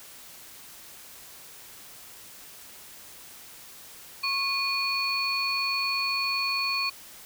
sine tone cluster, 1098 / 2452 / 4407 Hz, C#6 / D#7 / C#8, -17 / -26 / -11 cents, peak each -32 / -28 / -29 dBFS, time 4.23-6.9 s, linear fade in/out 10 ms, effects white hiss -47 dBFS RMS until 7.25 s

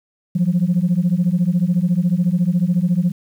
sine beating tone pair, 170 / 184 Hz, F3 / F#3, -46 / -9 cents, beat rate 14 Hz, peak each -16 dBFS, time 0.35-3.12 s, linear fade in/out 10 ms, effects tanh soft clip ceiling -9 dBFS + 8-bit

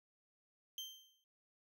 35% pulse tone with exponential decay, 3136 Hz, G7, in tune, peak -39 dBFS, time 0.78-1.24 s, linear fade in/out 1 ms, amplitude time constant 100 ms, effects none

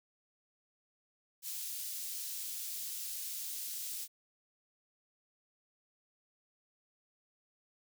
white high-pass noise, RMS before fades -41 dBFS, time 1.42-4.08 s, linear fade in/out 50 ms, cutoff 4200 Hz, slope 12 dB/octave, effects none

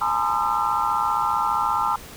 sine tone cluster, 838 / 913 / 1025 / 1224 / 1342 Hz, G#5 / A#5 / C6 / D#6 / E6, +15 / -36 / -36 / -29 / +31 cents, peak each -26 dBFS, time 0.01-1.96 s, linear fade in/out 5 ms, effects pink hiss -41 dBFS RMS until 2.16 s

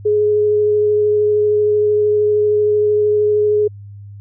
sine tone with vibrato, 420 Hz, G#4, 19 cents sharp, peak -11 dBFS, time 0.05-3.68 s, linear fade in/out 10 ms, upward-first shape triangle, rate 13 Hz, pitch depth 12 cents each way, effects added 101 Hz sine -32 dBFS peak until 4.2 s

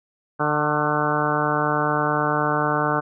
harmonic tone with a mistuned harmonic, 149.3 Hz, D3, 29 cents sharp, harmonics 1 / 2 / 3 / 4 / 5 / 6 / 7 / 8 / 9 / 10, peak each -28 / -28 / -28 / -28 / -28 / -28 / -28 / -28 / -28 / -28 dBFS, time 0.39-3.01 s, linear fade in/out 20 ms, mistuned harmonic 7, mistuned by +48 cents, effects none

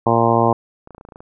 harmonic tone, 115.9 Hz, A#2, 10 cents flat, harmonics 1 / 2 / 3 / 4 / 5 / 6 / 7 / 8 / 9, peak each -21 / -21 / -21 / -21 / -21 / -21 / -21 / -21 / -21 dBFS, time 0.06-0.53 s, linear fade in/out 5 ms
clicks, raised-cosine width 1 ms, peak -25 dBFS, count 10, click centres 0.874 / 0.907 / 0.948 / 0.981 / 1.011 / 1.051 / 1.088 / 1.122 / 1.159 / 1.205 s
effects none

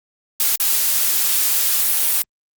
blue noise with dropouts, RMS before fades -17 dBFS, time 0.4-2.22 s, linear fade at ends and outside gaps 1 ms, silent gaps 0.558-0.6 s, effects Opus 48 kbps

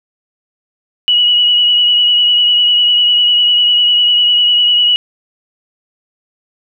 sine tone with vibrato, 2924 Hz, F#7, 21 cents flat, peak -7 dBFS, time 1.08-4.96 s, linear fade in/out 0 ms, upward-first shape sine, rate 10 Hz, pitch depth 23 cents each way, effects none

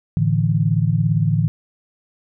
sine chord, A suspended fourth, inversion none, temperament equal, 110 / 146.83 / 164.81 Hz, A2 / D3 / E3, 0 / 0 / 0 cents, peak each -19 dBFS, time 0.17-1.48 s, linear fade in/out 0 ms, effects none

